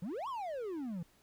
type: exponential two-way sweep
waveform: triangle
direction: up then down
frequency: 159.9 to 1141 to 159.9 Hz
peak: -35 dBFS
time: 0.02-1.03 s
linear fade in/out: 5 ms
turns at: 0.28 s
effects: pink hiss -68 dBFS RMS until 1.22 s